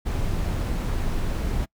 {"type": "noise", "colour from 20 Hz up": "brown", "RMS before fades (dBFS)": -25, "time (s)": [0.05, 1.66], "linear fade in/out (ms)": 20, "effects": ["noise-tail reverb RT60 0.1 s tail -25 dB re dry"]}